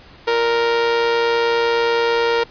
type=tone with amplitude modulation; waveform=sawtooth; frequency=466.2 Hz; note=A#4; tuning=in tune; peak=-9 dBFS; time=0.27-2.44 s; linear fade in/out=10 ms; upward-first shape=sine; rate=120 Hz; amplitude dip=45%; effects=pink hiss -44 dBFS RMS until 2.5 s + resampled to 11025 Hz